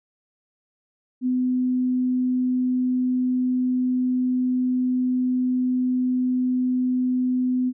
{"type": "tone", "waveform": "sine", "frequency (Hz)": 252.7, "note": "B3", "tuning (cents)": 40, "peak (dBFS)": -19, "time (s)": [1.21, 7.73], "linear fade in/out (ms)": 50, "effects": []}